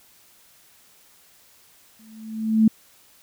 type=tone with exponential growth; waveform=sine; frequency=220 Hz; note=A3; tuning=in tune; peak=-10 dBFS; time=1.99-2.68 s; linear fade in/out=5 ms; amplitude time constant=150 ms; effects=white hiss -55 dBFS RMS until 3.22 s